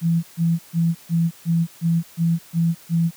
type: tone bursts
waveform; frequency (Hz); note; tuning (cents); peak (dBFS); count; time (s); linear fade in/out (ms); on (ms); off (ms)
sine; 167; E3; +23; -15; 9; 0.01-3.11; 50; 220; 140
effects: white hiss -47 dBFS RMS until 3.16 s + high-pass 80 Hz 12 dB/octave